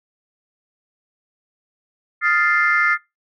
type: chord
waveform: sine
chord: F dominant seventh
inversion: third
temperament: equal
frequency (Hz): 1244.5 / 1396.9 / 1760 / 2093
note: Eb6 / F6 / A6 / C7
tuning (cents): 0 / 0 / 0 / 0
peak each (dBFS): -22 / -19 / -19 / -18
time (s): 2.21-2.98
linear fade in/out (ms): 50
effects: noise-tail reverb RT60 0.2 s tail -21 dB re dry + tanh soft clip ceiling -6 dBFS